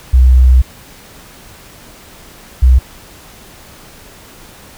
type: tone pair in turn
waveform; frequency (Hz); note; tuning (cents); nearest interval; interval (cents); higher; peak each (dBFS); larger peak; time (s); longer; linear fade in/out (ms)
sine; 63.5 / 63.5; B1 / B1; +49 / +49; unison; 0; neither; -3; neither; 0.13-0.62 / 2.62-2.79; first; 10
effects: pink hiss -38 dBFS RMS until 4.77 s